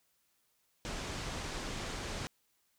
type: low-pass noise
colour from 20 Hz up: pink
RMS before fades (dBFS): -40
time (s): 0.85-2.27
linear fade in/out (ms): 0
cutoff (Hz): 7700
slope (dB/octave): 24
effects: white hiss -75 dBFS RMS until 2.78 s